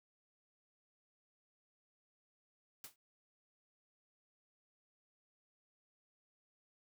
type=noise with exponential decay; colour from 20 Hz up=white; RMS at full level=-45 dBFS; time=2.84-2.96 s; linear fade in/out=2 ms; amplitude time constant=26 ms; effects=none